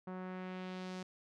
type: tone with low-pass filter sweep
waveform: sawtooth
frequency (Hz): 184.6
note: F#3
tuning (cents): -4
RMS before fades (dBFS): -44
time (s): 0.07-1.03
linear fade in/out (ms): 5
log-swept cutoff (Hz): 1200 to 6300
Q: 1.2
effects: none